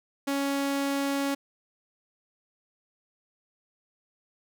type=tone; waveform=sawtooth; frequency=278.3 Hz; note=C#4; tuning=7 cents sharp; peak=-22 dBFS; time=0.27-1.35 s; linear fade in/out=10 ms; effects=none